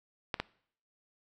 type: clicks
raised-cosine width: 0.3 ms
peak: -15 dBFS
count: 2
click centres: 0.342 / 0.4 s
effects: noise-tail reverb RT60 0.6 s tail -22 dB re dry